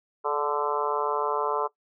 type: harmonic tone with a mistuned harmonic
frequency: 146.83 Hz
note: D3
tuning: in tune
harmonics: 3 / 4 / 5 / 6 / 7 / 8 / 9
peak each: -29 / -33 / -35 / -32 / -30 / -34 / -34 dBFS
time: 0.24-1.68 s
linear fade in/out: 20 ms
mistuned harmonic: 3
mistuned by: -25 cents
effects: noise-tail reverb RT60 0.1 s tail -18 dB re dry